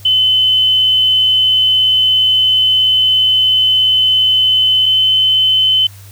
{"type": "tone pair in turn", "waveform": "sine", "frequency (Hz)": [3039, 3051], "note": ["F#7", "G7"], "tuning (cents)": [46, -48], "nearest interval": "unison", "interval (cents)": 6, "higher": "second", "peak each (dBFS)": -8, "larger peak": "neither", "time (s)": [[0.05, 4.86], [4.86, 5.87]], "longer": "first", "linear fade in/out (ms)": 5, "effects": ["added 99 Hz sine -34 dBFS peak until 6.11 s", "white hiss -42 dBFS RMS until 6.11 s"]}